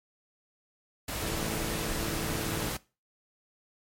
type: noise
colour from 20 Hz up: pink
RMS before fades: -34 dBFS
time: 1.08-2.77 s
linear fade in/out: 5 ms
type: chord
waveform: 15% pulse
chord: A suspended fourth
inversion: none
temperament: just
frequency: 110 / 146.67 / 165 Hz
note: A2 / D3 / E3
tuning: 0 / -2 / +2 cents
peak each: -33 dBFS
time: 1.21-2.7 s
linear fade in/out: 10 ms
effects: noise-tail reverb RT60 0.3 s tail -20 dB re dry + MP3 64 kbps